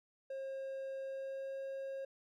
triangle tone with pitch glide, 537 to 540.4 Hz, C5 to C#5, +45 to -44 cents, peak -38 dBFS, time 0.3-2.05 s, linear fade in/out 5 ms, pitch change +11 cents, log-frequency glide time 1.02-1.57 s, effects none

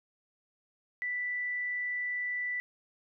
sine tone, 1975.5 Hz, B6, in tune, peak -31 dBFS, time 1.02-2.6 s, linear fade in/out 0 ms, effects none

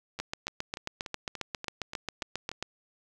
two click trains, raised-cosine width 0.2 ms, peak -15 / -21 dBFS, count 19 / 9, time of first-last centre 0.2-2.626 / 0.19-2.516 s, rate 7.42 / 3.44 Hz, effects none

